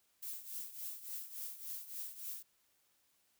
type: noise with tremolo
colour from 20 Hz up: violet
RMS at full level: -42 dBFS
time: 0.22-2.43 s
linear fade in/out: 10 ms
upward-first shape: triangle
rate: 3.5 Hz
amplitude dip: 80%
effects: white hiss -75 dBFS RMS until 3.39 s